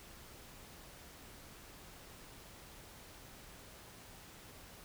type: silence
effects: pink hiss -55 dBFS RMS until 4.84 s